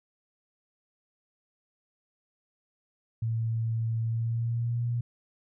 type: tone with pitch glide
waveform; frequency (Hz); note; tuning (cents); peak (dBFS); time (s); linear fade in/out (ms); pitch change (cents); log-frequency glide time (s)
sine; 113.5 to 119.28; A#2 to A#2; -46 to +40; -26; 3.22-5.01; 5; +86; 4.04-4.85
effects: none